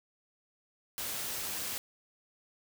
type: noise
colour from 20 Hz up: white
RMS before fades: -37 dBFS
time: 0.98-1.78 s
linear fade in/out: 0 ms
effects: none